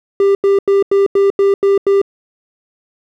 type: tone bursts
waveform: triangle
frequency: 396.1 Hz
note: G4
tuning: 18 cents sharp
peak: -6 dBFS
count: 8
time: 0.2-2.016 s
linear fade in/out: 2 ms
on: 150 ms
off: 88 ms
effects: none